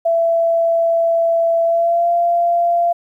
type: tone with pitch glide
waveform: sine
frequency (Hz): 668 to 688.8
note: E5 to F5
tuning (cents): +23 to -24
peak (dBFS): -12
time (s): 0.05-2.93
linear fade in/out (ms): 10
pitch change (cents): +53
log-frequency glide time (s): 1.64-2.09
effects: 9-bit